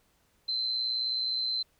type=tone with amplitude modulation; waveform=sine; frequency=4082 Hz; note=C8; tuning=44 cents flat; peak=-25 dBFS; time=0.48-1.63 s; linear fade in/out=10 ms; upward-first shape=sine; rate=119 Hz; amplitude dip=60%; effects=pink hiss -69 dBFS RMS until 1.79 s